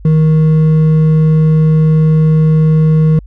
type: tone with hard clipping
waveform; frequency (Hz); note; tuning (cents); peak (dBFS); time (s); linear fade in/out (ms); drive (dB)
triangle; 156.9; D#3; +15; -7; 0.05-3.19; 2; 8
effects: added 50 Hz sine -30 dBFS peak until 3.26 s